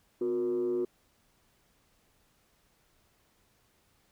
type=tone with frequency modulation; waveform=sine; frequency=362.4 Hz; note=F#4; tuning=36 cents flat; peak=-26 dBFS; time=0.21-0.85 s; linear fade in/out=5 ms; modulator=109 Hz; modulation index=0.55; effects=tanh soft clip ceiling -24 dBFS + pink hiss -69 dBFS RMS until 4.11 s